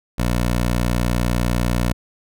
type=tone; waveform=15% pulse; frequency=60 Hz; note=B1; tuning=49 cents flat; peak=-11 dBFS; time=0.18-1.93 s; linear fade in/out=10 ms; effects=none